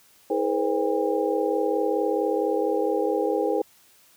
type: tone cluster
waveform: sine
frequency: 320.8 / 419.8 / 484.4 / 524 / 805 Hz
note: E4 / G#4 / B4 / C5 / G5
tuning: -47 / +19 / -34 / +2 / +46 cents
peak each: -28 / -26 / -27 / -28 / -30 dBFS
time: 0.3-3.62 s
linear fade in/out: 5 ms
effects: white hiss -57 dBFS RMS until 4.16 s + high-pass 60 Hz 12 dB/octave